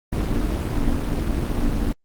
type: noise with amplitude modulation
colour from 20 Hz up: brown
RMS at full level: -18 dBFS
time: 0.12-1.93 s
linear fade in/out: 10 ms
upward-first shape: sine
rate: 261 Hz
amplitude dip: 80%
effects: Opus 32 kbps